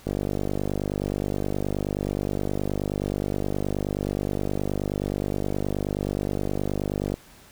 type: click train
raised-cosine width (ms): 2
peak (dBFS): -13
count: 351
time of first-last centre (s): 0.07-7.141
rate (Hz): 49.5
effects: pink hiss -51 dBFS RMS until 7.51 s